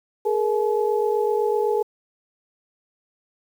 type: tone cluster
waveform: sine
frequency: 419.7 / 467.6 / 855 Hz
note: G#4 / A#4 / A5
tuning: +18 / +5 / -50 cents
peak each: -21 / -23 / -27 dBFS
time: 0.25-1.83 s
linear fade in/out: 10 ms
effects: 8-bit